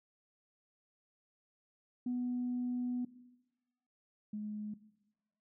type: tone pair in turn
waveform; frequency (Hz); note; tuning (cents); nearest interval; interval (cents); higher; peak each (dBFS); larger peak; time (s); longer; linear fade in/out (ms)
sine; 246.9 / 210.7; B3 / G#3; 0 / +25; minor third; 275; first; -32 / -37; first; 2.06-3.05 / 4.33-4.74; first; 5
effects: noise-tail reverb RT60 1.0 s tail -17 dB re dry + tanh soft clip ceiling -29 dBFS